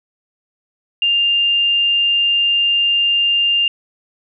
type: tone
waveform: sine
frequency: 2800 Hz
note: F7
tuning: 4 cents sharp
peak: -12 dBFS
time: 1.02-3.68 s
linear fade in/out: 2 ms
effects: none